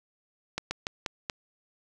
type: slowing click train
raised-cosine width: 0.2 ms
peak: -13 dBFS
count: 5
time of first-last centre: 0.58-1.298 s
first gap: 130 ms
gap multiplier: 1.22
effects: none